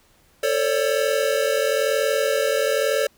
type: tone cluster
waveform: square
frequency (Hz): 445.6 / 538 / 579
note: A4 / C5 / D5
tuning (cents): +22 / +48 / -25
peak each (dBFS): -24 / -24 / -24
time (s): 0.43-3.07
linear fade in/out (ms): 5
effects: pink hiss -58 dBFS RMS until 3.17 s